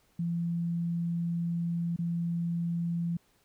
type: tone with dropouts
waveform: sine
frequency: 170 Hz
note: F3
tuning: 46 cents flat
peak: -28 dBFS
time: 0.19-3.17 s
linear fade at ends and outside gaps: 5 ms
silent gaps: 1.963-1.988 s
effects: pink hiss -68 dBFS RMS until 3.44 s